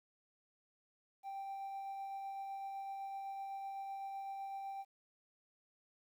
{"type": "tone with tremolo", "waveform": "triangle", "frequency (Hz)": 784, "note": "G5", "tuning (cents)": 0, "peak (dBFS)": -38, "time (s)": [1.23, 4.85], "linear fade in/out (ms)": 50, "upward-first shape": "sine", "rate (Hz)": 7.9, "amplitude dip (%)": 25, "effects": ["tanh soft clip ceiling -36 dBFS", "12-bit"]}